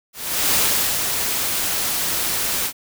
white noise with ADSR envelope, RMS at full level -17 dBFS, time 0.13-2.73 s, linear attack 410 ms, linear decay 440 ms, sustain -5 dB, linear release 76 ms, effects none

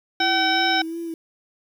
harmonic tone, 762 Hz, G5, 49 cents flat, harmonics 1 / 2 / 3 / 4 / 5 / 7, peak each -22 / -23 / -27 / -29 / -26 / -27 dBFS, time 0.2-0.82 s, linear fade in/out 5 ms
sine tone with vibrato, 329.6 Hz, E4, in tune, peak -27 dBFS, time 0.2-1.14 s, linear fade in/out 2 ms, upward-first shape sine, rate 2.8 Hz, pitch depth 39 cents each way
effects 8-bit

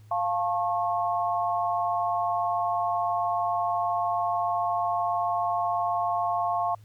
sine chord, F augmented, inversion none, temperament equal with one note detuned, 698.5 / 880 / 1087.8 Hz, F5 / A5 / C#6, 0 / 0 / -33 cents, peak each -26 / -31 / -29 dBFS, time 0.11-6.75 s, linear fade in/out 5 ms, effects added 106 Hz sine -48 dBFS peak until 6.84 s + pink hiss -64 dBFS RMS until 6.84 s

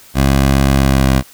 15% pulse tone with pitch glide, 67.9 to 66.04 Hz, C#2 to C2, -35 to +17 cents, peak -3 dBFS, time 0.14-1.23 s, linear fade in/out 50 ms, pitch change -48 cents, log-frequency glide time 0.76-1.1 s, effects white hiss -42 dBFS RMS until 1.33 s

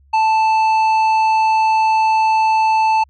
sine tone with tanh clipping, 880 Hz, A5, in tune, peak -13 dBFS, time 0.13-3.04 s, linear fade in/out 10 ms, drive 9 dB, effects added 69 Hz sine -48 dBFS peak until 3.09 s

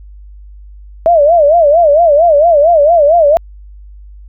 sine tone with vibrato, 630 Hz, D#5, 21 cents sharp, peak -4 dBFS, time 1.06-3.37 s, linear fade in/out 0 ms, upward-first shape sine, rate 4.4 Hz, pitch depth 180 cents each way, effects added 50 Hz sine -31 dBFS peak until 4.28 s

